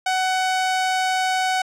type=tone; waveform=sawtooth; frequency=748 Hz; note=F#5; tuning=19 cents sharp; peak=-15 dBFS; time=0.06-1.62 s; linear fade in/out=5 ms; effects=low-pass 8000 Hz 12 dB/octave